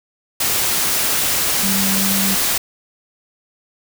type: tone in noise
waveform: sine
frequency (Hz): 194.7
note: G3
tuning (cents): -12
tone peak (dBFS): -20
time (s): 1.63-2.35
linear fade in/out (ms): 5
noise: white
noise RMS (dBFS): -18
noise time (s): 0.4-2.58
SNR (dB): -5
effects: none